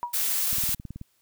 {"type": "tone with exponential decay", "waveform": "sine", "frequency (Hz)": 961, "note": "B5", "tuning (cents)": -48, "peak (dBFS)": -23, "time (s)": [0.03, 0.18], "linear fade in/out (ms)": 0, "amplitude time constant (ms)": 32}
{"type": "noise", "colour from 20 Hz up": "blue", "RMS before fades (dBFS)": -26, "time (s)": [0.13, 0.75], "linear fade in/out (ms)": 10}
{"type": "click train", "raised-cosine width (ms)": 5, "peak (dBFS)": -25, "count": 10, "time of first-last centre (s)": [0.53, 1.014], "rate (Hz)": 18.6}
{"effects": ["white hiss -68 dBFS RMS until 1.21 s"]}